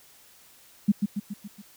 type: tone with echo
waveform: sine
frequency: 204.7 Hz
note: G#3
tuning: 25 cents flat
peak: -15 dBFS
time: 0.88-0.92 s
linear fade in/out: 10 ms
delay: 140 ms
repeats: 5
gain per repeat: -5 dB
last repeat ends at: 1.62 s
effects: white hiss -55 dBFS RMS until 1.76 s